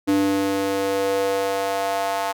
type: tone with high-pass filter sweep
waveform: square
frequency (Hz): 98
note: G2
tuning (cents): 0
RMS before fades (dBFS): -22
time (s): 0.07-2.33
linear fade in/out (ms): 20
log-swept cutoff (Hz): 300 to 790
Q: 3.6
effects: none